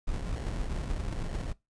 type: noise with sample-and-hold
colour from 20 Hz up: brown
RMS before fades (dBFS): -33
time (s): 0.07-1.53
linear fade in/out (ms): 10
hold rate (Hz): 1225
effects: noise-tail reverb RT60 0.2 s tail -21 dB re dry + resampled to 22050 Hz